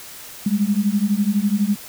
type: beating tone pair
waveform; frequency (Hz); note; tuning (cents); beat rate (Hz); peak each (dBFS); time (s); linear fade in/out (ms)
sine; 198.7 / 210.7; G3 / G#3; +24 / +25; 12; -19; 0.46-1.76; 5
effects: white hiss -38 dBFS RMS until 1.88 s